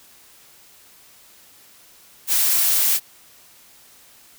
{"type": "noise", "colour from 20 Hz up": "blue", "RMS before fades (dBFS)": -18, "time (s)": [2.27, 3], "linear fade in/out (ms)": 50, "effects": ["white hiss -50 dBFS RMS until 4.38 s"]}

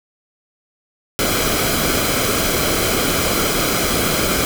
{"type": "noise with comb filter", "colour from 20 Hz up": "pink", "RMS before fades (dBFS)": -18, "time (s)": [1.19, 4.45], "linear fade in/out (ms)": 0, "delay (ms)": 1.1, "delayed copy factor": -0.55, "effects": []}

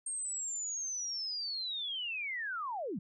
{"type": "linear sweep", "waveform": "sine", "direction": "down", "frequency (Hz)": [8610, 150], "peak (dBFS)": -35, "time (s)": [0.06, 2.99], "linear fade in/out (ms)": 5, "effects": []}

